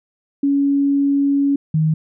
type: tone pair in turn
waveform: sine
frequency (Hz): 280.4 / 156.95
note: C#4 / D#3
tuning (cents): +20 / +15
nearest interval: minor seventh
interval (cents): 1005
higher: first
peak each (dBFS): -13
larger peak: neither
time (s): 0.43-1.56 / 1.74-1.94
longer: first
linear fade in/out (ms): 5
effects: none